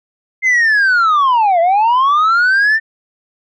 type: linear two-way sweep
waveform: sine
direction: down then up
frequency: 2100 to 657 to 1813 Hz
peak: -6 dBFS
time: 0.42-2.8 s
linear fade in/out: 50 ms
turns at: 1.6 s
effects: tanh soft clip ceiling -8 dBFS

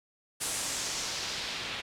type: noise with low-pass filter sweep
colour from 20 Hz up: white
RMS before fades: -35 dBFS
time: 0.4-1.82 s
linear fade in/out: 20 ms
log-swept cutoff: 9500 to 3200 Hz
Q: 1.6
effects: none

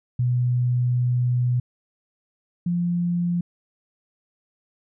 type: tone pair in turn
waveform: sine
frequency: 123.47 / 174.18 Hz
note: B2 / F3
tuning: 0 / -4 cents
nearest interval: tritone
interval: 596 cents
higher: second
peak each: -18 / -20 dBFS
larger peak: first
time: 0.19-1.6 / 2.66-3.41 s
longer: first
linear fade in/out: 5 ms
effects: none

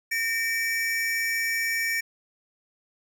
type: tone pair together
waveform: square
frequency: 1828 / 2303 Hz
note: A#6 / D7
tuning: -34 / -34 cents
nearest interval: major third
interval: 400 cents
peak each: -28 dBFS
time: 0.11-2.01 s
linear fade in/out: 10 ms
effects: none

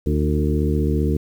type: harmonic tone with a mistuned harmonic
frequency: 75.2 Hz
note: D2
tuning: 42 cents sharp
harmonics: 1 / 2 / 3 / 4 / 5 / 6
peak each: -20 / -23 / -25 / -26 / -27 / -28 dBFS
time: 0.06-1.17 s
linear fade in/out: 5 ms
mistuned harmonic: 5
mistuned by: -34 cents
effects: 8-bit

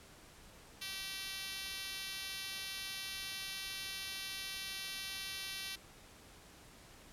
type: tone with high-pass filter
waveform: 5% pulse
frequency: 386.5 Hz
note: G4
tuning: 24 cents flat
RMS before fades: -43 dBFS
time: 0.81-5.76 s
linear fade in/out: 10 ms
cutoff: 2500 Hz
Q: 0.64
effects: pink hiss -58 dBFS RMS until 7.12 s + low-pass 12000 Hz 12 dB/octave

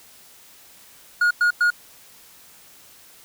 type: tone bursts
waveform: triangle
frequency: 1437 Hz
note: F6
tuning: 49 cents sharp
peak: -13 dBFS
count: 3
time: 1.21-1.704 s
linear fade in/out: 5 ms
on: 98 ms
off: 100 ms
effects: white hiss -49 dBFS RMS until 3.24 s

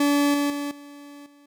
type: tone with level steps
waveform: 40% pulse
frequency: 287.2 Hz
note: D4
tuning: 39 cents flat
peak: -17 / -20 / -26 / -40 / -50 dBFS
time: 0-1.46 s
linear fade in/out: 5 ms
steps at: 0.34 / 0.5 / 0.71 / 1.26 s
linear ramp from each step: 2 ms
effects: none

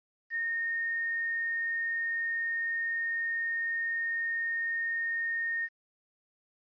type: tone with quantisation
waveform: sine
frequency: 1841 Hz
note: A#6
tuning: 22 cents flat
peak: -29 dBFS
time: 0.3-5.69 s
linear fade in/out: 50 ms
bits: 9
effects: resampled to 11025 Hz

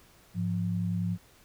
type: tone pair together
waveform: sine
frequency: 104.7 / 175.3 Hz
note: G#2 / F3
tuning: +15 / +7 cents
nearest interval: major sixth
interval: 892 cents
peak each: -31 / -29 dBFS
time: 0.34-1.18 s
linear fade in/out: 50 ms
effects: pink hiss -59 dBFS RMS until 1.44 s

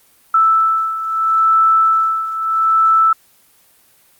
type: beating tone pair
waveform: sine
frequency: 1318.5 / 1319.26 Hz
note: E6 / E6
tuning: 0 / +1 cents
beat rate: 0.76 Hz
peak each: -12 / -17 dBFS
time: 0.34-3.13 s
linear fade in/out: 5 ms
effects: white hiss -52 dBFS RMS until 4.19 s + Opus 24 kbps

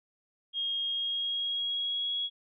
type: tone with pitch glide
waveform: sine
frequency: 3252 to 3330 Hz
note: G#7 to G#7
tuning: -37 to +4 cents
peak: -29 dBFS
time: 0.53-2.3 s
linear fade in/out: 50 ms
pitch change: +41 cents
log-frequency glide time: 0.87-2.13 s
effects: none

